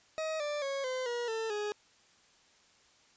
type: tone with pitch steps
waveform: 40% pulse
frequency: 632 / 589.7 / 550.2 / 513.3 / 479 / 446.9 / 417 Hz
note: D#5 / D5 / C#5 / C5 / A#4 / A4 / G#4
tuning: +27 / +7 / -13 / -33 / +47 / +27 / +7 cents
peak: -32 dBFS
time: 0.18-1.72 s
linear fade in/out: 0 ms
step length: 220 ms
effects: white hiss -64 dBFS RMS until 3.16 s + resampled to 16000 Hz